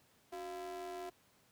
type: ring-modulated tone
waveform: square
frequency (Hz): 163.1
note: E3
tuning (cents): -18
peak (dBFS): -40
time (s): 0.32-1.1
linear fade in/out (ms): 10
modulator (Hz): 532
effects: pink hiss -69 dBFS RMS until 1.51 s + high-pass 100 Hz 12 dB/octave